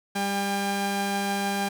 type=tone pair together; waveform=sawtooth; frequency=198.64 / 801 Hz; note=G3 / G5; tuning=+23 / +37 cents; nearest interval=2 octaves; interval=2414 cents; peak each=-24 dBFS; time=0.15-1.69 s; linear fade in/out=10 ms; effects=none